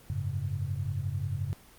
sine chord, F# suspended second, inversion none, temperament equal with one note detuned, 92.5 / 103.83 / 138.03 Hz, F#2 / G#2 / C#3, 0 / 0 / -7 cents, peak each -34 dBFS, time 0.1-1.53 s, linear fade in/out 0 ms, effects pink hiss -55 dBFS RMS until 1.78 s + Opus 24 kbps

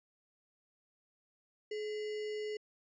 sine tone with sample-and-hold, 424.9 Hz, G#4, 40 cents sharp, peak -36 dBFS, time 1.71-2.57 s, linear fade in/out 5 ms, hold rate 2450 Hz, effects resampled to 16000 Hz

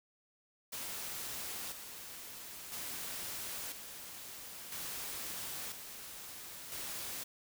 white noise with tremolo, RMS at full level -42 dBFS, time 0.72-7.24 s, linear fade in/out 10 ms, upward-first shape square, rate 0.5 Hz, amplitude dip 50%, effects none

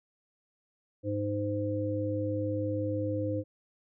harmonic tone, 103.1 Hz, G#2, 12 cents flat, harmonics 1 / 3 / 5, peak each -33 / -33 / -33 dBFS, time 1.03-3.44 s, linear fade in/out 50 ms, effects none

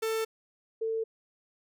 45% pulse / sine tone pair in turn, 444.7 / 447.5 Hz, A4 / A4, +18 / +29 cents, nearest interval unison, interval 11 cents, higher second, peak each -28 dBFS, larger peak neither, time 0.02-0.25 / 0.81-1.04 s, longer neither, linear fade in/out 10 ms, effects none

